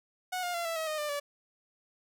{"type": "tone with pitch steps", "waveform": "sawtooth", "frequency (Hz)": [734, 709, 684.8, 661.5, 639, 617.2, 596.2, 575.9], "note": ["F#5", "F5", "F5", "E5", "D#5", "D#5", "D5", "D5"], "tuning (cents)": [-14, 26, -34, 6, 46, -14, 26, -34], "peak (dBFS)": -28, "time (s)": [0.32, 1.2], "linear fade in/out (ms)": 10, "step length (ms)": 110, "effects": []}